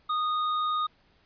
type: tone with hard clipping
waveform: sine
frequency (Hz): 1236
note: D#6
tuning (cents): -12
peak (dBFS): -27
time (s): 0.09-0.87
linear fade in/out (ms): 10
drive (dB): 9
effects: pink hiss -64 dBFS RMS until 1.25 s + resampled to 11025 Hz